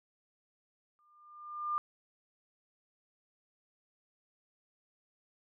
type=tone with exponential growth; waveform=sine; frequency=1200 Hz; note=D6; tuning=37 cents sharp; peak=-28 dBFS; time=0.99-1.78 s; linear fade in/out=0 ms; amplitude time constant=170 ms; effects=none